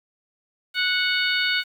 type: harmonic tone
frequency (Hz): 737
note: F#5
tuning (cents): -7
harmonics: 2 / 3 / 4 / 5 / 6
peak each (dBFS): -24 / -26 / -27 / -28 / -29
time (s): 0.74-1.64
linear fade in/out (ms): 50
effects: 8-bit